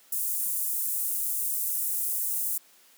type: high-pass noise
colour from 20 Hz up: pink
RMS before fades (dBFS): -29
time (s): 0.12-2.58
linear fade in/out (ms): 5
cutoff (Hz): 9600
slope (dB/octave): 24
effects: white hiss -58 dBFS RMS until 2.97 s + high-pass 200 Hz 12 dB/octave